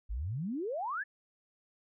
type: exponential sweep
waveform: sine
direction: up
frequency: 46.48 to 1800 Hz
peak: -33 dBFS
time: 0.09-1.04 s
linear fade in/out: 20 ms
effects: none